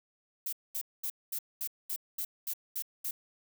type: noise bursts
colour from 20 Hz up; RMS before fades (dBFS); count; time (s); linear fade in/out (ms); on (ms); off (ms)
violet; -35; 10; 0.46-3.11; 5; 67; 220
effects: none